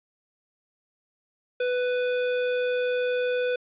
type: tone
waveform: square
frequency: 496.4 Hz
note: B4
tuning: 9 cents sharp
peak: -24 dBFS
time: 1.6-3.56 s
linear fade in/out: 5 ms
effects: resampled to 8000 Hz + 9-bit